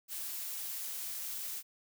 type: noise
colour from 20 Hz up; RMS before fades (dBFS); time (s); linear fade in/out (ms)
blue; -40; 0.08-1.63; 50
effects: none